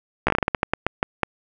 slowing click train, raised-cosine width 0.5 ms, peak -3 dBFS, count 14, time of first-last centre 0.27-1.233 s, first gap 14 ms, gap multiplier 1.25, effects none

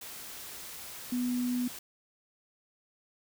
sine tone in noise, 246.9 Hz, B3, in tune, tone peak -28 dBFS, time 1.12-1.68 s, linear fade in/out 5 ms, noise white, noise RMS -44 dBFS, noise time 0.01-1.79 s, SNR +13 dB, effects none

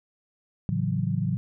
sine chord, F# minor seventh, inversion first, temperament equal, 110 / 138.59 / 164.81 / 185 Hz, A2 / C#3 / E3 / F#3, 0 / 0 / 0 / 0 cents, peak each -29 dBFS, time 0.69-1.37 s, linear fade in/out 0 ms, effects none

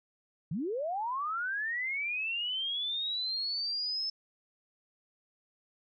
sine linear sweep, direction up, 136.4 to 5274 Hz, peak -31 dBFS, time 0.51-4.1 s, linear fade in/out 5 ms, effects none

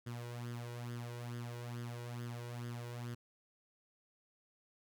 sawtooth tone with flanger, 119.8 Hz, A#2, 48 cents sharp, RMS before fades -44 dBFS, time 0.06-3.15 s, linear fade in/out 10 ms, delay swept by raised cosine 0.6 to 2.1 ms, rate 2.3 Hz, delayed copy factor +0.65, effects none

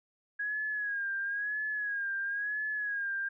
sine tone with vibrato, 1652 Hz, G#6, 10 cents flat, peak -31 dBFS, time 0.39-3.29 s, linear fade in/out 10 ms, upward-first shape sine, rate 0.99 Hz, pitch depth 68 cents each way, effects none

